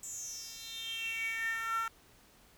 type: tone with high-pass filter sweep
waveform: 10% pulse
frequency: 453.1 Hz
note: A#4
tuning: 49 cents flat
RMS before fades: -38 dBFS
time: 0.03-1.88 s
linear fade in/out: 2 ms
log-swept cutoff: 7700 to 1200 Hz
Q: 8
effects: pink hiss -62 dBFS RMS until 2.57 s